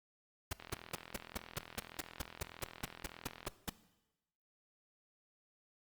pink noise bursts, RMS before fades -38 dBFS, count 16, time 0.51-3.696 s, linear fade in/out 5 ms, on 21 ms, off 190 ms
click train, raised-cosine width 0.3 ms, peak -32 dBFS, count 120, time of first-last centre 0.6-3.454 s, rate 41.7 Hz
effects noise-tail reverb RT60 1.0 s tail -17 dB re dry + Opus 48 kbps

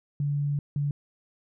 sine tone bursts at uneven times, 144 Hz, D3, 34 cents flat, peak -24 dBFS, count 2, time 0.2-0.59 / 0.76-0.91 s, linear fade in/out 2 ms, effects none

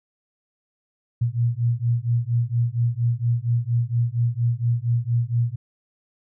sine beating tone pair, 116.54 / 120.84 Hz, A#2 / B2, 0 / -37 cents, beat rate 4.3 Hz, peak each -22 dBFS, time 1.21-5.56 s, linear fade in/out 10 ms, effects none

